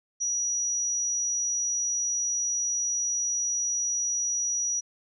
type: tone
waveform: sine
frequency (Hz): 5820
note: F#8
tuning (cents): -29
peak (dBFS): -25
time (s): 0.2-4.81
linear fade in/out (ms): 20
effects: none